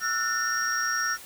sine tone cluster, 1339 / 1458 / 1800 / 5610 Hz, E6 / F#6 / A6 / F8, +27 / -26 / +39 / +7 cents, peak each -30 dBFS, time 0-1.18 s, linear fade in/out 50 ms, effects white hiss -45 dBFS RMS until 1.25 s

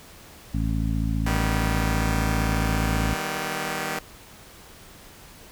harmonic tone, 55 Hz, A1, in tune, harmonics 1 / 2 / 3 / 4 / 5, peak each -25 / -28 / -30 / -31 / -32 dBFS, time 0.53-3.15 s, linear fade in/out 20 ms
5% pulse chord, Eb augmented, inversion none, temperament just, 155.56 / 194.45 / 243.1 Hz, Eb3 / G3 / B3, 0 / -14 / -27 cents, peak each -20 / -20 / -21 dBFS, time 1.26-3.99 s, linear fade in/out 5 ms
effects pink hiss -47 dBFS RMS until 5.51 s

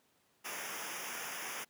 pink noise with comb filter, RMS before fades -42 dBFS, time 0.44-1.65 s, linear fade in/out 20 ms, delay 0.24 ms, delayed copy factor -1, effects pink hiss -72 dBFS RMS until 1.69 s + high-pass 150 Hz 12 dB/octave

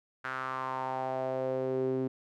sawtooth tone with band-pass filter sweep, 130.81 Hz, C3, in tune, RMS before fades -33 dBFS, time 0.24-2.08 s, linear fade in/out 10 ms, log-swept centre 1500 to 320 Hz, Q 4.1, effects none

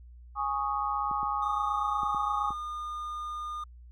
sine chord, Ab suspended fourth, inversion none, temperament equal, 830.6 / 1108.7 / 1244.5 Hz, Ab5 / Db6 / Eb6, 0 / 0 / 0 cents, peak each -32 dBFS, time 0.35-2.54 s, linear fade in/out 50 ms
clicks, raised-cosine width 3 ms, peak -31 dBFS, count 5, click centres 1.113 / 1.231 / 2.033 / 2.147 / 2.506 s
triangle tone, 1216 Hz, D#6, 40 cents flat, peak -32 dBFS, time 1.42-3.64 s, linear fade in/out 5 ms
effects added 60 Hz sine -47 dBFS peak until 3.91 s

